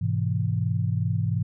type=chord; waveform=sine; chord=E major; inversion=first; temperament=equal with one note detuned; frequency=103.83 / 126.58 / 164.81 Hz; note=G#2 / B2 / E3; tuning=0 / +43 / 0 cents; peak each=-25 / -27 / -28 dBFS; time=0.01-1.43 s; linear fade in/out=10 ms; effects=none